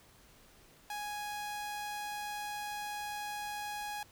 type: tone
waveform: sawtooth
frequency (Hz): 830.6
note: G#5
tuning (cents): 0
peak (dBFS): -34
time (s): 0.9-4.03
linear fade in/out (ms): 2
effects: pink hiss -61 dBFS RMS until 4.11 s